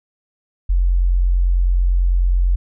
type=tone; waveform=sine; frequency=44.55 Hz; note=F1; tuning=35 cents sharp; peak=-12 dBFS; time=0.69-2.56 s; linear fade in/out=10 ms; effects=none